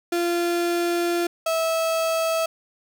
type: tone pair in turn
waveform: 35% pulse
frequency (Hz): 345.3 / 651.8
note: F4 / E5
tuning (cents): -20 / -20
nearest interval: major seventh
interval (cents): 1100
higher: second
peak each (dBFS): -19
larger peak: neither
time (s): 0.12-1.27 / 1.46-2.46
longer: first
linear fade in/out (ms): 5
effects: none